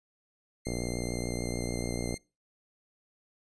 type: tone with vibrato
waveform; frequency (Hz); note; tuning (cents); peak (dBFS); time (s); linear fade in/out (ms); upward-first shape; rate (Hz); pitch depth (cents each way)
5% pulse; 2096; C7; +2; -29; 0.65-2.18; 10; triangle; 6.8; 13
type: click train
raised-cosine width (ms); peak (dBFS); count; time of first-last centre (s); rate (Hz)
2; -20; 89; 0.67-2.142; 59.8
effects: noise-tail reverb RT60 0.3 s tail -24 dB re dry + resampled to 22050 Hz